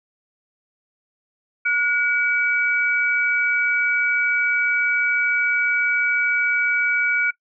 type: tone pair together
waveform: sine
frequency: 1450 / 2283 Hz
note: F#6 / D7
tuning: -35 / -50 cents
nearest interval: minor sixth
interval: 785 cents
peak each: -20 / -20 dBFS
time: 1.65-7.31 s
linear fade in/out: 10 ms
effects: noise-tail reverb RT60 0.1 s tail -20 dB re dry